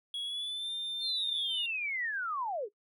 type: tone with pitch glide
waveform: triangle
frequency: 3339 to 3599 Hz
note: G#7 to A7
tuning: +9 to +38 cents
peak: -33 dBFS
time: 0.14-1.66 s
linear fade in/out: 2 ms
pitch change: +129 cents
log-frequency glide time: 0.24-0.71 s
type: linear sweep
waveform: sine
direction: down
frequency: 4318 to 370 Hz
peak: -32 dBFS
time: 1-2.69 s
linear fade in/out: 50 ms
effects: noise-tail reverb RT60 0.1 s tail -18 dB re dry